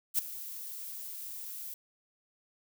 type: noise with ADSR envelope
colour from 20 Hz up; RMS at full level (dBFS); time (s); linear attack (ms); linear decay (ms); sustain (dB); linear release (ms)
violet; -26; 0.14-1.74; 42; 15; -16; 4
effects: none